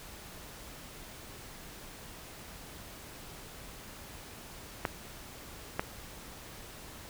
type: clicks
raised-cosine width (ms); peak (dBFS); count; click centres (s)
0.5; -14; 2; 4.852 / 5.795
effects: pink hiss -48 dBFS RMS until 7.09 s